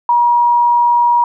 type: tone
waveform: sine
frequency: 956 Hz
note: A#5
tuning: 43 cents sharp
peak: -8 dBFS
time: 0.09-1.24 s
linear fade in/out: 2 ms
effects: none